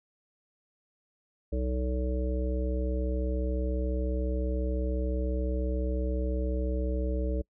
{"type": "harmonic tone", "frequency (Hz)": 62.9, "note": "B1", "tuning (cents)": 32, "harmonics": [1, 3, 5, 7, 9], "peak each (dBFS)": [-28, -39, -37, -37, -38], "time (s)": [1.52, 7.42], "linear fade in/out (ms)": 10, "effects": ["noise-tail reverb RT60 0.1 s tail -26 dB re dry"]}